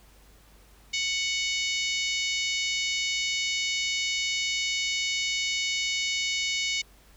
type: harmonic tone with a mistuned harmonic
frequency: 740 Hz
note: F#5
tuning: in tune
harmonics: 3 / 4 / 5 / 6 / 7 / 8 / 9 / 10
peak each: -30 / -32 / -34 / -36 / -37 / -38 / -39 / -40 dBFS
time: 0.93-6.82 s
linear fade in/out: 10 ms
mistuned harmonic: 10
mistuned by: -37 cents
effects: added 50 Hz sine -55 dBFS peak until 7.16 s + pink hiss -58 dBFS RMS until 7.16 s